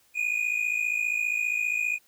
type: tone pair together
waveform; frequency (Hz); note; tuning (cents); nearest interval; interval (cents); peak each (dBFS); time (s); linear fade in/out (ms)
triangle; 2434 / 2489; D#7 / D#7; -39 / 0; unison; 39; -26; 0.14-1.99; 50
effects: white hiss -63 dBFS RMS until 2.07 s